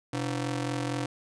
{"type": "ring-modulated tone", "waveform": "sawtooth", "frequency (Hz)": 207.7, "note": "G#3", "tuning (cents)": 0, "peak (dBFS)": -22, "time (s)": [0.13, 1.06], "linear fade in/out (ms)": 5, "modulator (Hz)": 81.7, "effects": ["resampled to 22050 Hz"]}